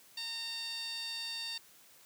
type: tone with band-pass filter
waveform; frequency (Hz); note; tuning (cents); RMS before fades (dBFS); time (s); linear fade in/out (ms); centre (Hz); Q
15% pulse; 916; A#5; -31; -40; 0.17-1.58; 5; 4800; 4.2
effects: white hiss -60 dBFS RMS until 2.05 s + high-pass 100 Hz 12 dB/octave